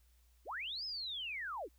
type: linear two-way sweep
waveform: sine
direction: up then down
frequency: 241.3 to 5220 to 241.3 Hz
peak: -39 dBFS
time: 0.45-1.69 s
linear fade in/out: 50 ms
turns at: 0.85 s
effects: added 60 Hz sine -65 dBFS peak until 1.78 s + white hiss -75 dBFS RMS until 1.78 s